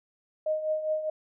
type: tone with tremolo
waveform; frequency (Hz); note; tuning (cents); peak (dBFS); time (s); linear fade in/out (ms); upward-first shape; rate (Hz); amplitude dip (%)
sine; 621; D#5; -3; -23; 0.46-1.1; 5; triangle; 4.9; 70
effects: none